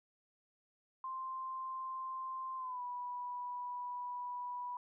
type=tone with pitch glide; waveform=sine; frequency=1046.5 to 982.1 Hz; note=C6 to B5; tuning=0 to -10 cents; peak=-39 dBFS; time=1.04-4.77 s; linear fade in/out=2 ms; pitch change=-110 cents; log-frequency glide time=2.57-2.82 s; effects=none